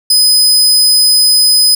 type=tone; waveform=sawtooth; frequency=5020 Hz; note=D#8; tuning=15 cents sharp; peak=-3 dBFS; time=0.1-1.75 s; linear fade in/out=5 ms; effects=none